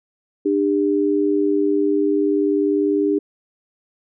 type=tone pair together; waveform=sine; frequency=299.9 / 400.3 Hz; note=D4 / G4; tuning=+36 / +36 cents; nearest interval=perfect fourth; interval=500 cents; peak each=-18 dBFS; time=0.45-3.19 s; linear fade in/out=10 ms; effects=none